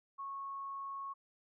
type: tone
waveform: sine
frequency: 1100 Hz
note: C#6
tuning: 14 cents flat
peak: -40 dBFS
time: 0.18-1.14 s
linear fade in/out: 20 ms
effects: none